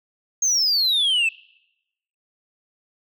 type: exponential sweep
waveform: sine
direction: down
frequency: 6510 to 2585 Hz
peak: -14 dBFS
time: 0.42-1.29 s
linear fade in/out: 5 ms
effects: noise-tail reverb RT60 0.9 s tail -26 dB re dry + tanh soft clip ceiling -16 dBFS